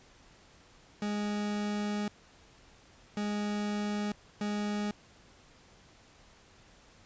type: tone bursts at uneven times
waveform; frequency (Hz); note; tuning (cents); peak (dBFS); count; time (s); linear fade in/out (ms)
40% pulse; 207.4; G#3; -2; -30; 3; 1.02-2.08 / 3.17-4.12 / 4.41-4.91; 2
effects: pink hiss -59 dBFS RMS until 7.05 s + resampled to 16000 Hz